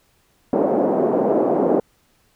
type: band-pass noise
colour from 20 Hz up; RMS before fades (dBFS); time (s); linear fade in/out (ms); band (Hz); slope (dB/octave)
white; -18; 0.53-1.8; 2; 220 to 620; 24
effects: pink hiss -61 dBFS RMS until 2.35 s